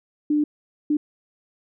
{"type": "tone bursts at uneven times", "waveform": "sine", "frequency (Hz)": 297.9, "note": "D4", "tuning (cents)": 25, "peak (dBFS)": -17, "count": 2, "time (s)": [[0.3, 0.44], [0.9, 0.97]], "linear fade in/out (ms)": 5, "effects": []}